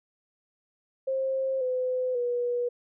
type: tone with pitch steps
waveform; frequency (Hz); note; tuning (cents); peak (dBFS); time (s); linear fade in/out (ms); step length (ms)
sine; 531 / 507.6 / 485.2; C5 / B4 / B4; +25 / +47 / -31; -25; 1.07-2.69; 10; 540
effects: none